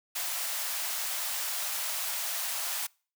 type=high-pass noise; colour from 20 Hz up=white; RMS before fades=-33 dBFS; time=0.15-2.87 s; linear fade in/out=10 ms; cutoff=580 Hz; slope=48 dB/octave; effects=noise-tail reverb RT60 0.4 s tail -26 dB re dry